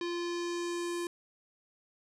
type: tone with low-pass filter sweep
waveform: square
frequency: 346.4 Hz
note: F4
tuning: 14 cents flat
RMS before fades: -35 dBFS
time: 0.01-1.07 s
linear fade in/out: 2 ms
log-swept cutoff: 4300 to 10000 Hz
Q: 1.8
effects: none